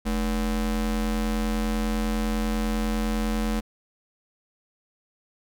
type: ring-modulated tone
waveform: square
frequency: 131.1 Hz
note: C3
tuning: 4 cents sharp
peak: -21 dBFS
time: 0.05-3.61 s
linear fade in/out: 20 ms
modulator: 86.1 Hz
effects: none